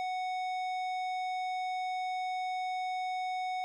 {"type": "tone with tanh clipping", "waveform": "triangle", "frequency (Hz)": 740, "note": "F#5", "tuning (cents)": 0, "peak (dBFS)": -34, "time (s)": [0, 3.64], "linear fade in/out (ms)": 0, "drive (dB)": 17, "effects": []}